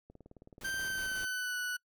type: click train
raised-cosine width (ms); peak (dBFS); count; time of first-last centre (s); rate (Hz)
2; -39; 20; 0.1-1.116; 18.7
type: noise with tremolo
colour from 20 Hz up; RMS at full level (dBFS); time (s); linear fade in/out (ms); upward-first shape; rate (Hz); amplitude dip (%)
pink; -48; 0.61-1.25; 2; square; 5.5; 40
type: tone with pitch glide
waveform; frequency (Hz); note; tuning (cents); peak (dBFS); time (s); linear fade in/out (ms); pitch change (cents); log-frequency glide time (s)
40% pulse; 1566 to 1479.8; G6 to F#6; -2 to 0; -33; 0.64-1.77; 10; -98; 0.77-1.57
effects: noise-tail reverb RT60 0.1 s tail -25 dB re dry